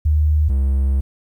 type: tone pair in turn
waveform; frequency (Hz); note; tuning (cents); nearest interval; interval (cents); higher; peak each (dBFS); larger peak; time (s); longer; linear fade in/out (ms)
sine / triangle; 76 / 67.71; D#2 / C#2; -40 / -40; major second; 200; first; -12; neither; 0.05-0.49 / 0.49-1.01; second; 10
effects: 9-bit